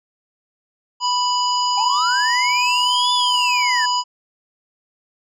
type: harmonic tone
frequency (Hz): 987.8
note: B5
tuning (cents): 0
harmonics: 1 / 3 / 5 / 7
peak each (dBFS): -18 / -26 / -23 / -30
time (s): 1-4.04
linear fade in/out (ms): 50
type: linear two-way sweep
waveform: triangle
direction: up then down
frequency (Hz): 784 to 3520 to 1675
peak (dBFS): -18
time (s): 1.77-3.86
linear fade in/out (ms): 10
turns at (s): 3.13
effects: none